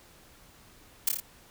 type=noise with echo; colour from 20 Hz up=blue; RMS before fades=-23 dBFS; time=1.07-1.09 s; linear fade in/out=5 ms; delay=28 ms; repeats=4; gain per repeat=-3 dB; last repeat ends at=1.202 s; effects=pink hiss -56 dBFS RMS until 1.5 s